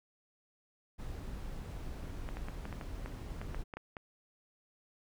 brown noise, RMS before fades -42 dBFS, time 0.98-3.64 s, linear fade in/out 20 ms
clicks, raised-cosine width 0.5 ms, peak -28 dBFS, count 12, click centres 2.289 / 2.37 / 2.485 / 2.654 / 2.727 / 2.812 / 3.06 / 3.415 / 3.546 / 3.738 / 3.77 / 3.968 s
effects none

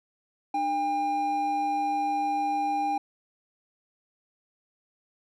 triangle tone pair together, 301.1 / 803.3 Hz, D4 / G5, +43 / +42 cents, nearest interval octave + perfect fourth, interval 1699 cents, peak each -32 / -23 dBFS, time 0.54-2.98 s, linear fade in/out 5 ms, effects none

